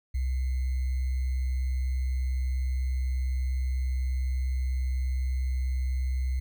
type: tone with sample-and-hold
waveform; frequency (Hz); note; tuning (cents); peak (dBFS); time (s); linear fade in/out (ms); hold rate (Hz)
sine; 64.2; C2; -32; -25; 0.14-6.4; 10; 2100
effects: none

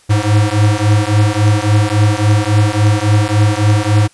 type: beating tone pair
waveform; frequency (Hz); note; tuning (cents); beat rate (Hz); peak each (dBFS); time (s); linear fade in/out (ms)
square; 103.3 / 106.9; G#2 / A2; -9 / -49; 3.6; -13; 0.09-4.08; 20
effects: white hiss -49 dBFS RMS until 4.13 s + resampled to 24000 Hz

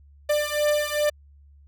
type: beating tone pair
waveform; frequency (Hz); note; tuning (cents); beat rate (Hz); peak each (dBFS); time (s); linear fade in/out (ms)
45% pulse; 593 / 595.5; D5 / D5; +17 / +24; 2.5; -24; 0.29-1.1; 10
effects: added 71 Hz sine -49 dBFS peak until 1.67 s

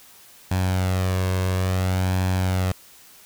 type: tone with flanger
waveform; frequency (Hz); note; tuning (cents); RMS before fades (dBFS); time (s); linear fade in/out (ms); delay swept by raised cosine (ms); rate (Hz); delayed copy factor
sawtooth; 92.8; F#2; +6; -22; 0.51-2.72; 5; 1.2 to 1.88; 0.58; +0.5
effects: white hiss -49 dBFS RMS until 3.25 s

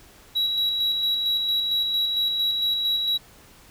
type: tone with tremolo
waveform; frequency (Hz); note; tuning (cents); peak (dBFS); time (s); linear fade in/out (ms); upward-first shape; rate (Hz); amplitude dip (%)
sine; 3886; B7; -29; -17; 0.35-3.18; 20; square; 4.4; 40
effects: tanh soft clip ceiling -19 dBFS + pink hiss -51 dBFS RMS until 3.7 s

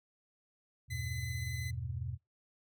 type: chord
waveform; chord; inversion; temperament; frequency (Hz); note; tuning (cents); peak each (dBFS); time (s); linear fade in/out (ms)
sine; E minor; none; equal with one note detuned; 81.41 / 98 / 123.47; E2 / G2 / B2; -21 / 0 / 0; -41 / -42 / -39; 0.88-2.18; 50
type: tone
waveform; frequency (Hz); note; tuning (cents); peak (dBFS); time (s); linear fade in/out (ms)
sawtooth; 2022; B6; +40; -39; 0.9-1.71; 10
effects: noise-tail reverb RT60 0.2 s tail -25 dB re dry

